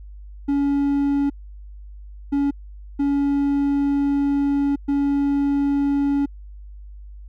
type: tone bursts at uneven times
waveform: triangle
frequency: 282 Hz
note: C#4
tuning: 30 cents sharp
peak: -15 dBFS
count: 4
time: 0.48-1.3 / 2.32-2.51 / 2.99-4.76 / 4.88-6.26 s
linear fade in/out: 10 ms
effects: added 50 Hz sine -36 dBFS peak until 7.28 s